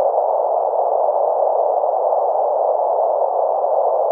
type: band-pass noise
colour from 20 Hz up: pink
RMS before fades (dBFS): -17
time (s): 0-4.11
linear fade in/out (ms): 0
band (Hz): 540 to 800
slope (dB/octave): 48
effects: none